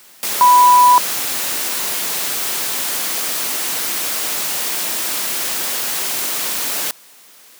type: tone in noise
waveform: sine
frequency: 987.8 Hz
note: B5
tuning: in tune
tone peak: -6 dBFS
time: 0.41-0.98 s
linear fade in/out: 0 ms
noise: white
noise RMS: -21 dBFS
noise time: 0.23-6.91 s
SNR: +12 dB
effects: white hiss -45 dBFS RMS until 7.59 s + high-pass 200 Hz 12 dB/octave